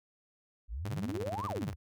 sine exponential two-way sweep, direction up then down, 47.03 to 1244.5 to 63.7 Hz, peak -35 dBFS, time 0.68-1.76 s, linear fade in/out 50 ms, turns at 1.46 s
sawtooth tone with tremolo, 100.6 Hz, G2, 45 cents sharp, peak -30 dBFS, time 0.85-1.73 s, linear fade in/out 0 ms, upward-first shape sine, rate 17 Hz, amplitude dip 90%
effects none

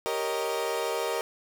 30% pulse chord, Eb dominant seventh, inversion first, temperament equal, 392 / 466.2 / 554.4 / 622.3 Hz, G4 / Bb4 / Db5 / Eb5, 0 / 0 / 0 / 0 cents, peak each -32 / -28 / -34 / -31 dBFS, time 0.06-1.21 s, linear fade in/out 0 ms, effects none

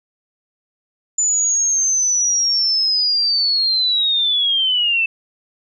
sine linear sweep, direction down, 7040 to 2630 Hz, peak -14 dBFS, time 1.18-5.06 s, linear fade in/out 5 ms, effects none

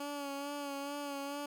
15% pulse tone with vibrato, 283.6 Hz, C#4, 40 cents sharp, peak -32 dBFS, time 0-1.46 s, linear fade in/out 5 ms, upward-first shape sine, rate 2.3 Hz, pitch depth 34 cents each way, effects none

